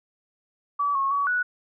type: tone with pitch steps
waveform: sine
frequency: 1147 / 1092 / 1132 / 1472 Hz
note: D6 / C#6 / C#6 / F#6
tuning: -41 / -26 / +36 / -9 cents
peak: -21 dBFS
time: 0.79-1.43 s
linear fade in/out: 10 ms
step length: 160 ms
effects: none